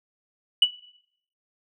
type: tone with exponential decay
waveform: sine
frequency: 2955 Hz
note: F#7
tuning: 3 cents flat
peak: -9 dBFS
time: 0.62-0.73 s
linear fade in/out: 5 ms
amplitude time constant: 22 ms
effects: noise-tail reverb RT60 0.7 s tail -18 dB re dry + tanh soft clip ceiling -8 dBFS